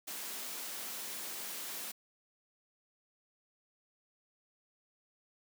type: high-pass noise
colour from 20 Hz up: white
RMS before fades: -42 dBFS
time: 0.07-1.92 s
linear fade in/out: 10 ms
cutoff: 170 Hz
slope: 48 dB/octave
effects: none